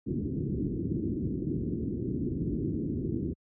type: low-pass noise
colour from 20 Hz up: white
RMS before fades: -31 dBFS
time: 0.06-3.34 s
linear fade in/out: 20 ms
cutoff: 360 Hz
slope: 48 dB/octave
effects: high-pass 60 Hz 12 dB/octave